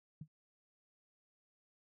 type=tone with exponential decay; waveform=sine; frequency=153.8 Hz; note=D#3; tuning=20 cents flat; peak=-40 dBFS; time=0.21-0.28 s; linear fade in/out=5 ms; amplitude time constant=15 ms; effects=none